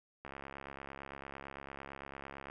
click train, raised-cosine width 0.5 ms, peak -30 dBFS, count 156, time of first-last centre 0.25-2.5 s, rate 68.9 Hz, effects none

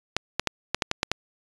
clicks, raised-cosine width 0.2 ms, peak -5 dBFS, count 8, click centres 0.166 / 0.396 / 0.473 / 0.746 / 0.822 / 0.914 / 1.031 / 1.116 s, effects resampled to 22050 Hz

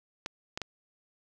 clicks, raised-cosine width 0.2 ms, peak -17 dBFS, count 3, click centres 0.261 / 0.575 / 0.617 s, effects none

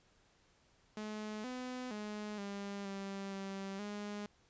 sawtooth tone with pitch steps, 213.4 / 252.4 / 210.2 / 200.3 / 196.4 / 194.9 / 206.5 Hz, G#3 / B3 / G#3 / G3 / G3 / G3 / G#3, +47 / +38 / +21 / +38 / +4 / -10 / -10 cents, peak -37 dBFS, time 0.97-4.26 s, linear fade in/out 2 ms, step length 470 ms, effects pink hiss -70 dBFS RMS until 4.49 s + resampled to 16000 Hz

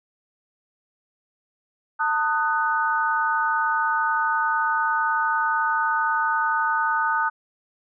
sine chord, D# diminished, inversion second, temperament just, 896 / 1244.5 / 1493.4 Hz, A5 / D#6 / F#6, +31 / 0 / +16 cents, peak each -24 dBFS, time 1.99-7.3 s, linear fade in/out 20 ms, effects none

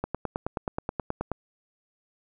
click train, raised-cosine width 1 ms, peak -14 dBFS, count 13, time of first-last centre 0.04-1.317 s, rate 9.4 Hz, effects none

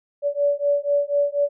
sine beating tone pair, 572 / 576.1 Hz, D5 / D5, -46 / -33 cents, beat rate 4.1 Hz, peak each -21 dBFS, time 0.22-1.49 s, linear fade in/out 50 ms, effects none

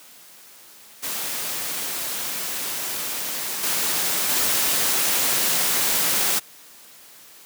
white noise with level steps, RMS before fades -28 / -23 / -21 dBFS, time 1.02-6.4 s, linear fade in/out 20 ms, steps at 3.63 / 4.29 s, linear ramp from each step 10 ms, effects white hiss -47 dBFS RMS until 7.45 s + high-pass 150 Hz 12 dB/octave

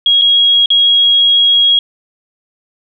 sine tone with dropouts, 3298 Hz, G#7, 13 cents flat, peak -6 dBFS, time 0.06-1.79 s, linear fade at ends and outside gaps 2 ms, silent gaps 0.214-0.218 / 0.659-0.703 s, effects none

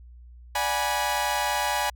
sawtooth chord, G# half-diminished seventh, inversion second, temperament equal with one note detuned, 587.3 / 740 / 830.6 / 975.3 Hz, D5 / F#5 / G#5 / B5, 0 / 0 / 0 / -22 cents, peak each -29 / -29 / -23 / -25 dBFS, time 0.55-1.9 s, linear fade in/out 5 ms, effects added 60 Hz sine -44 dBFS peak until 1.95 s

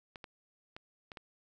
clicks, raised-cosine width 0.3 ms, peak -29 dBFS, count 5, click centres 0.158 / 0.242 / 0.765 / 1.118 / 1.172 s, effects none

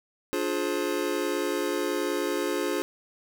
square chord, D half-diminished seventh, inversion none, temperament just, 293.7 / 352.4 / 422.9 / 528.6 Hz, D4 / F4 / Ab4 / C5, 0 / +16 / +31 / +18 cents, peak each -33 / -31 / -32 / -34 dBFS, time 0.33-2.82 s, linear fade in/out 0 ms, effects 10-bit

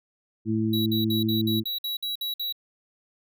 harmonic tone, 110 Hz, A2, in tune, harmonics 1 / 2 / 3, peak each -28 / -25 / -27 dBFS, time 0.45-1.64 s, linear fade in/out 50 ms
square tone bursts, 3900 Hz, B7, 23 cents flat, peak -28 dBFS, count 10, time 0.73-2.525 s, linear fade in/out 5 ms, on 130 ms, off 55 ms
effects none

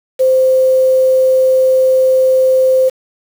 sine tone with quantisation, 520 Hz, C5, 11 cents flat, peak -7 dBFS, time 0.19-2.9 s, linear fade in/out 20 ms, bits 5, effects none

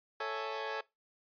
20% pulse chord, A major seventh, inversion none, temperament equal, 440 / 554.4 / 659.3 / 830.6 Hz, A4 / C#5 / E5 / G#5, 0 / 0 / 0 / 0 cents, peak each -34 / -36 / -40 / -38 dBFS, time 0.2-0.81 s, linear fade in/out 5 ms
violet noise, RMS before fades -44 dBFS, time 0.36-0.73 s, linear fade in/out 20 ms
effects noise-tail reverb RT60 0.2 s tail -21 dB re dry + resampled to 11025 Hz

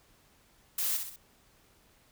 blue noise with echo, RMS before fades -31 dBFS, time 0.78-0.97 s, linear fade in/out 5 ms, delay 64 ms, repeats 3, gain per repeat -6 dB, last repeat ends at 1.162 s, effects pink hiss -64 dBFS RMS until 2.11 s

